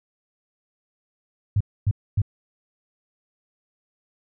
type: tone bursts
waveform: sine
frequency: 102.2 Hz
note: G#2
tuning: 27 cents flat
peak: -16 dBFS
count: 3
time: 1.56-2.218 s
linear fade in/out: 5 ms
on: 46 ms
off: 260 ms
effects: none